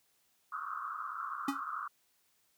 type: band-pass noise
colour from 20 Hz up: pink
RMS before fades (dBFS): -40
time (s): 0.52-1.88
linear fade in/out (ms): 5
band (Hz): 1100 to 1400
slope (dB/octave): 96
type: tone with exponential decay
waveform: square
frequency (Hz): 277.2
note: C#4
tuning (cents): 0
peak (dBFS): -28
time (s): 1.48-1.61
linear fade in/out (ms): 5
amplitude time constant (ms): 27
effects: white hiss -73 dBFS RMS until 2.57 s + high-pass 60 Hz 12 dB/octave